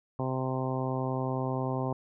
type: harmonic tone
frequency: 130.3 Hz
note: C3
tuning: 7 cents flat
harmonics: 1 / 2 / 3 / 4 / 5 / 6 / 7 / 8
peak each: -32 / -35 / -37 / -38 / -39 / -40 / -40 / -41 dBFS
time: 0.19-1.93 s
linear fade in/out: 2 ms
effects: none